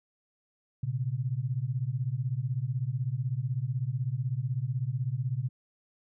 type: beating tone pair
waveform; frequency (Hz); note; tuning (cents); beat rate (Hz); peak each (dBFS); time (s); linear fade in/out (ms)
sine; 119 / 135; A#2 / C#3; +36 / -45; 16; -31; 0.83-5.49; 5
effects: none